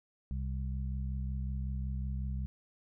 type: harmonic tone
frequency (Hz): 65.41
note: C2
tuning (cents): 0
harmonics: 1 / 2 / 3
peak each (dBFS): -34 / -40 / -44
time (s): 0.31-2.46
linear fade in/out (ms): 0
effects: none